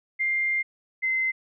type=tone pair in turn; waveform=sine; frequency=2100 / 2064 Hz; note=C7 / C7; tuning=+6 / -24 cents; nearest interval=unison; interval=30 cents; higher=first; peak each=-22 dBFS; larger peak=neither; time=0.19-0.63 / 1.02-1.32 s; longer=first; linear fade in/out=20 ms; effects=none